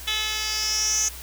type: tone with band-pass filter sweep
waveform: 10% pulse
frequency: 430.9 Hz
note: A4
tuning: 36 cents flat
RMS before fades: -25 dBFS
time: 0.07-1.09 s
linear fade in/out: 10 ms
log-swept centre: 3700 to 6400 Hz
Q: 7.6
effects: added 60 Hz sine -40 dBFS peak until 1.22 s + white hiss -40 dBFS RMS until 1.22 s